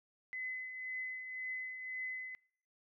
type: tone with tremolo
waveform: sine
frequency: 2027 Hz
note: B6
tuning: 45 cents sharp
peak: -37 dBFS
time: 0.33-2.35 s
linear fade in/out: 0 ms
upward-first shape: triangle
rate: 1.9 Hz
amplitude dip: 55%
effects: noise-tail reverb RT60 0.6 s tail -25 dB re dry